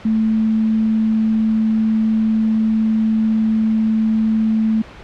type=tone; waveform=sine; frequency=220 Hz; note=A3; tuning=in tune; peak=-13 dBFS; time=0.05-4.82 s; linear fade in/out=5 ms; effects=pink hiss -38 dBFS RMS until 5.03 s + low-pass 3000 Hz 12 dB/octave